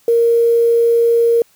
sine tone with quantisation, 466.2 Hz, A#4, in tune, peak -9 dBFS, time 0.08-1.42 s, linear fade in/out 2 ms, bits 6, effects white hiss -54 dBFS RMS until 1.55 s

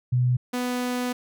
sine / sawtooth tone pair in turn, 124.6 / 247.9 Hz, B2 / B3, +16 / +7 cents, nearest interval octave, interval 1191 cents, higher second, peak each -18 / -21 dBFS, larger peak first, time 0.12-0.37 / 0.53-1.13 s, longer second, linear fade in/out 10 ms, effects none

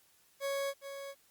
40% pulse tone with echo, 554.4 Hz, C#5, in tune, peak -32 dBFS, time 0.4-0.74 s, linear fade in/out 50 ms, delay 410 ms, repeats 1, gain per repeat -9 dB, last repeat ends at 1.15 s, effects white hiss -67 dBFS RMS until 1.3 s + Opus 48 kbps

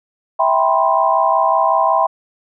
sine chord, C major seventh, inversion first, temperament just, 654.1 / 784.9 / 981.1 / 1046.5 Hz, E5 / G5 / B5 / C6, -14 / +2 / -12 / 0 cents, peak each -17 dBFS, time 0.39-2.07 s, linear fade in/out 10 ms, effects none

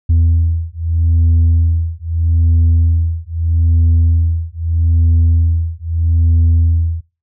sine beating tone pair, 82.4 / 83.19 Hz, E2 / E2, 0 / +16 cents, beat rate 0.79 Hz, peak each -11 dBFS, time 0.09-7.01 s, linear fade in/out 10 ms, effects noise-tail reverb RT60 0.3 s tail -22 dB re dry + tanh soft clip ceiling -6 dBFS

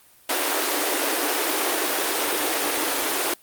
pink high-pass noise, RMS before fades -23 dBFS, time 0.29-3.34 s, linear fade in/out 5 ms, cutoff 280 Hz, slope 96 dB/octave, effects white hiss -54 dBFS RMS until 3.42 s + Opus 32 kbps

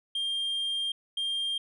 sine tone pair in turn, 3200 / 3200 Hz, G7 / G7, +35 / +35 cents, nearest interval unison, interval 0 cents, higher neither, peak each -25 dBFS, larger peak neither, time 0.15-0.92 / 1.17-1.58 s, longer first, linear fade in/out 5 ms, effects tanh soft clip ceiling -27 dBFS

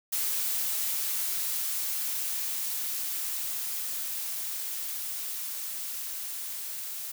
blue noise with level ramp, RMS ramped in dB -29 to -37 dBFS, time 0.12-7.12 s, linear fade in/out 10 ms, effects none

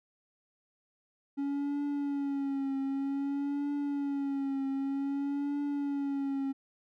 triangle tone with vibrato, 279.1 Hz, C#4, 12 cents sharp, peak -28 dBFS, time 1.37-6.53 s, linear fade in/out 20 ms, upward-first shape triangle, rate 0.53 Hz, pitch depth 55 cents each way, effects none

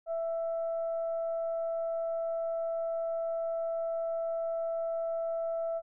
sine tone with frequency modulation, 662 Hz, E5, 7 cents sharp, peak -30 dBFS, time 0.06-5.82 s, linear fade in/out 50 ms, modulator 665 Hz, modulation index 0.21, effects none

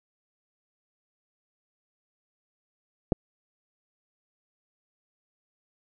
clicks, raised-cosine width 2 ms, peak -8 / -24 dBFS, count 2, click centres 3.122 / 3.128 s, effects none

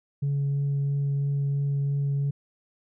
sine tone with vibrato, 140.7 Hz, C#3, 26 cents sharp, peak -21 dBFS, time 0.22-2.31 s, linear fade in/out 10 ms, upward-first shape triangle, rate 3 Hz, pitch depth 9 cents each way, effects tanh soft clip ceiling -21 dBFS

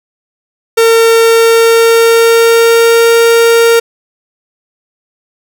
45% pulse tone with pitch glide, 456.1 to 462.7 Hz, A#4 to A#4, -38 to -13 cents, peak -4 dBFS, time 0.77-3.8 s, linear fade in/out 10 ms, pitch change +25 cents, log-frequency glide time 1.17-3.17 s, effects none

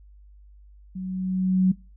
sine tone with level ramp, 186.3 Hz, F#3, 12 cents sharp, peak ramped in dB -30 to -14 dBFS, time 0.95-1.72 s, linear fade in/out 10 ms, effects noise-tail reverb RT60 0.3 s tail -23 dB re dry + added 50 Hz sine -47 dBFS peak until 1.96 s

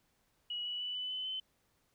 sine tone with pitch steps, 2916 / 2943 / 2970 / 2998 / 3026 / 3054 Hz, F#7 / F#7 / F#7 / F#7 / F#7 / G7, -26 / -10 / +6 / +22 / +38 / -46 cents, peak -36 dBFS, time 0.5-1.4 s, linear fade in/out 5 ms, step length 150 ms, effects pink hiss -75 dBFS RMS until 1.94 s

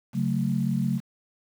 sine chord, F# minor, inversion second, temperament just, 138.75 / 185 / 222 Hz, C#3 / F#3 / A3, +2 / 0 / +16 cents, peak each -27 dBFS, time 0.13-1.01 s, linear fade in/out 50 ms, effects 8-bit

